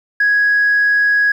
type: tone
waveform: sine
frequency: 1663 Hz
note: G#6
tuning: 2 cents sharp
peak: -9 dBFS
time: 0.2-1.32 s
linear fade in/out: 5 ms
effects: tanh soft clip ceiling -7 dBFS + 8-bit